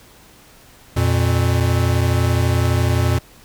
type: tone pair together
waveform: square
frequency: 87 / 118.85 Hz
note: F2 / A#2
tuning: -6 / +34 cents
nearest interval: perfect fourth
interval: 540 cents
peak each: -18 dBFS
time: 0.96-3.19 s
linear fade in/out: 10 ms
effects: pink hiss -47 dBFS RMS until 3.44 s